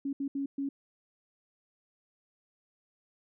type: tone bursts at uneven times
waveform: sine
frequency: 277.2 Hz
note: C#4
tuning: in tune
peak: -30 dBFS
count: 4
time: 0.05-0.13 / 0.2-0.28 / 0.35-0.46 / 0.58-0.69 s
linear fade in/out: 5 ms
effects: none